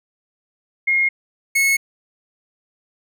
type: tone pair in turn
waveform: sine / 45% pulse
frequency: 2143 / 2188 Hz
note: C7 / C#7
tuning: +41 / -23 cents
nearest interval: unison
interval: 36 cents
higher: second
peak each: -14 dBFS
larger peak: neither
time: 0.87-1.09 / 1.55-1.77 s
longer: neither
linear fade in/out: 10 ms
effects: none